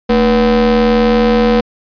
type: ring-modulated tone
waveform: square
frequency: 131.2 Hz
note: C3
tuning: 5 cents sharp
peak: -6 dBFS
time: 0.09-1.61 s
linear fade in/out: 10 ms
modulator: 354 Hz
effects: resampled to 11025 Hz